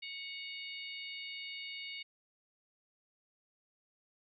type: harmonic tone with a mistuned harmonic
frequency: 740 Hz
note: F#5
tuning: in tune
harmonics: 3 / 4 / 5 / 6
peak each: -45 / -47 / -49 / -51 dBFS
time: 0.02-2.03 s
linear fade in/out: 10 ms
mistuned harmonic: 4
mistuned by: -49 cents
effects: none